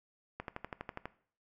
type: click train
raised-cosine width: 0.5 ms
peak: -24 dBFS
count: 9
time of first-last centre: 0.4-1.056 s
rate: 12.2 Hz
effects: noise-tail reverb RT60 0.5 s tail -17 dB re dry